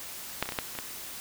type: clicks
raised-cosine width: 0.3 ms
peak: -10 / -25 / -16 / -19 / -11 / -23 / -17 dBFS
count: 7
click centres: 0.426 / 0.457 / 0.49 / 0.522 / 0.588 / 0.752 / 0.788 s
effects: white hiss -41 dBFS RMS until 1.2 s